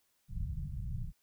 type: low-pass noise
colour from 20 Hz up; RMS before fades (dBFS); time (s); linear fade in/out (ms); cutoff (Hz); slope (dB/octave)
pink; -38; 0.28-1.13; 50; 170; 48
effects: white hiss -75 dBFS RMS until 1.22 s